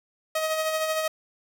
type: tone with tremolo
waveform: sawtooth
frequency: 631 Hz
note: D#5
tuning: 24 cents sharp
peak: -19 dBFS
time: 0.35-1.08 s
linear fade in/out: 5 ms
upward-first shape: sine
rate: 13 Hz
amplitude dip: 40%
effects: none